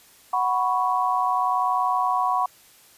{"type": "chord", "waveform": "sine", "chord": "F# suspended fourth", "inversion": "none", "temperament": "equal", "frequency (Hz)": [740, 987.8, 1108.7], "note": ["F#5", "B5", "C#6"], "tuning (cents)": [0, 0, 0], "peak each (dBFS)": -24, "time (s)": [0.33, 2.46], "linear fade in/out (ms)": 5, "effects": ["white hiss -53 dBFS RMS until 2.97 s", "resampled to 32000 Hz"]}